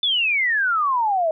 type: exponential sweep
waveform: sine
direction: down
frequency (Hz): 3546 to 620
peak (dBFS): -17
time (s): 0.03-1.31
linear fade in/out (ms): 2
effects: none